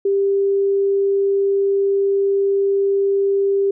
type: tone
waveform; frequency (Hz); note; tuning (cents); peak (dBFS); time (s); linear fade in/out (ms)
sine; 395.5; G4; +15; -14; 0.05-3.71; 5
effects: none